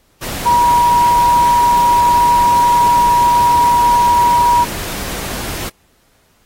sine tone in noise, 959 Hz, A#5, 49 cents sharp, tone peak -8 dBFS, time 0.45-4.65 s, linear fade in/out 20 ms, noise pink, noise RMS -24 dBFS, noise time 0.21-5.7 s, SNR +13 dB, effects pink hiss -56 dBFS RMS until 6.45 s + AAC 48 kbps

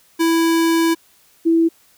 square / sine tone pair in turn, 330 / 330 Hz, E4 / E4, +2 / +2 cents, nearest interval unison, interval 0 cents, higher neither, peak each -14 / -11 dBFS, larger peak second, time 0.19-0.95 / 1.45-1.69 s, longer first, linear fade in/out 20 ms, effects white hiss -54 dBFS RMS until 1.97 s

